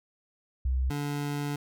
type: tone pair in turn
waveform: sine / 25% pulse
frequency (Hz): 64.5 / 144.8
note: C2 / D3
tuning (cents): -24 / -24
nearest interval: octave + major second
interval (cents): 1400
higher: second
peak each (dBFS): -24 / -26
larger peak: first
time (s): 0.65-0.9 / 0.9-1.56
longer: second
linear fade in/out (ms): 5
effects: none